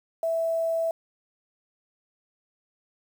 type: tone with quantisation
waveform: sine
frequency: 658 Hz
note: E5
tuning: 3 cents flat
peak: -23 dBFS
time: 0.23-0.91 s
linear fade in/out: 2 ms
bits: 8
effects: none